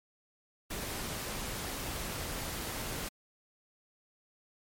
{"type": "noise", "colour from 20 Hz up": "pink", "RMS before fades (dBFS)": -38, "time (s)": [0.7, 3.09], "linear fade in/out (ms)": 10, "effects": ["MP3 64 kbps"]}